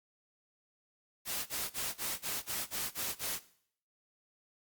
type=noise bursts; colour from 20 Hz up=white; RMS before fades=-36 dBFS; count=9; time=1.25-3.396 s; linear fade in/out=50 ms; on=210 ms; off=32 ms; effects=noise-tail reverb RT60 0.6 s tail -17 dB re dry + Opus 48 kbps